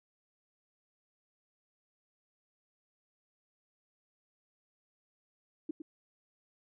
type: tone with echo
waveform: sine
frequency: 311.8 Hz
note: D#4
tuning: 4 cents sharp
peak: -32 dBFS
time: 5.69-5.71 s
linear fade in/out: 5 ms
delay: 110 ms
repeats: 1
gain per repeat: -8 dB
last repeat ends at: 5.82 s
effects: none